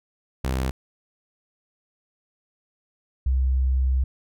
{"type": "tone pair in turn", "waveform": ["sawtooth", "sine"], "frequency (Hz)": [65, 65], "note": ["C2", "C2"], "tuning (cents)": [-11, -11], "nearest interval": "unison", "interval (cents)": 0, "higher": "neither", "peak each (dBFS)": [-19, -18], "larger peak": "second", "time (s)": [[0.44, 0.71], [3.26, 4.04]], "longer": "second", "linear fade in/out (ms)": 5, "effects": []}